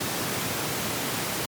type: high-pass noise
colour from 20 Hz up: pink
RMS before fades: -29 dBFS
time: 0-1.46 s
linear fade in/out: 10 ms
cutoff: 110 Hz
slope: 24 dB/octave
effects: MP3 96 kbps